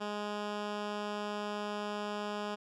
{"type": "tone", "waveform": "10% pulse", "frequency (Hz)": 207.7, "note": "G#3", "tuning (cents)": 0, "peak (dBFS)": -27, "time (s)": [0, 2.56], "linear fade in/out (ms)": 20, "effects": ["low-pass 5000 Hz 12 dB/octave"]}